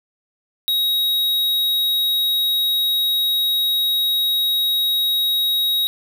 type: tone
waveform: square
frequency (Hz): 3800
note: A#7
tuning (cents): +33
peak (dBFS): -17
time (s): 0.68-5.87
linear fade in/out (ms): 0
effects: none